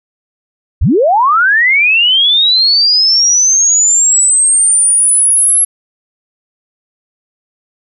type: linear sweep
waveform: sine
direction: up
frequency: 36.71 to 11175 Hz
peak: -6 dBFS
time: 0.81-5.65 s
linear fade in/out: 10 ms
effects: none